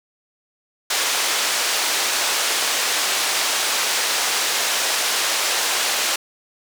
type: band-pass noise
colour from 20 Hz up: white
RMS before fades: -21 dBFS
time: 0.9-6.16 s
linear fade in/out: 5 ms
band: 480 to 6700 Hz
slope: 12 dB/octave
effects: none